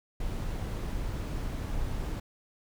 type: noise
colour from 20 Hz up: brown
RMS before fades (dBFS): -33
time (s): 0.2-2.2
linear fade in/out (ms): 5
effects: none